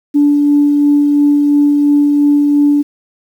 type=tone with tremolo; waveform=sine; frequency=290 Hz; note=D4; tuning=22 cents flat; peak=-5 dBFS; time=0.14-2.83 s; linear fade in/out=20 ms; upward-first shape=sine; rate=2.9 Hz; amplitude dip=25%; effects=tanh soft clip ceiling -1 dBFS + 7-bit